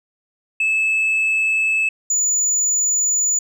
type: tone pair in turn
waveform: sine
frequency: 2609 / 6965 Hz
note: E7 / A8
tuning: -18 / -19 cents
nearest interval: octave + perfect fourth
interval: 1699 cents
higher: second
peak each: -13 dBFS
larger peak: neither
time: 0.6-1.89 / 2.1-3.39 s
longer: neither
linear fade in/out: 5 ms
effects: tanh soft clip ceiling -14 dBFS